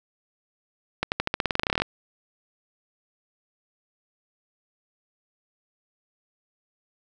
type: accelerating click train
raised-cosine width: 0.3 ms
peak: -7 dBFS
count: 18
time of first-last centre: 1.03-1.82 s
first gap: 89 ms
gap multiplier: 0.91
effects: none